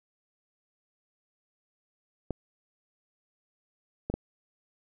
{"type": "clicks", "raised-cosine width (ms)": 2, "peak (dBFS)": -17, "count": 3, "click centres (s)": [2.307, 4.1, 4.14], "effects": []}